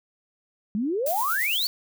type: exponential sweep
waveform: sine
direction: up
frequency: 196 to 4610 Hz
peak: -23 dBFS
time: 0.75-1.67 s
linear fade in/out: 0 ms
type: noise with tremolo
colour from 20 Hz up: violet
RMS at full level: -29 dBFS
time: 1.06-1.67 s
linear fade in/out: 5 ms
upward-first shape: sine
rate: 8.8 Hz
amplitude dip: 35%
effects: none